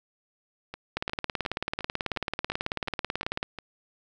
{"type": "two click trains", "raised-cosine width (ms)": 0.3, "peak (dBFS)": [-12, -21], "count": [46, 9], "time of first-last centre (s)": [[0.97, 3.429], [0.74, 3.587]], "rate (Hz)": [18.3, 2.81], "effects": []}